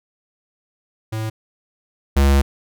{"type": "tone pair in turn", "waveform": "square", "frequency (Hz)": [110, 69.3], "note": ["A2", "C#2"], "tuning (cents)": [0, 0], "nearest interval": "minor sixth", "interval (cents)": 800, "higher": "first", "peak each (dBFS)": [-23, -12], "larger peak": "second", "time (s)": [[1.12, 1.3], [2.16, 2.42]], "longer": "second", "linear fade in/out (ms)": 10, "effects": []}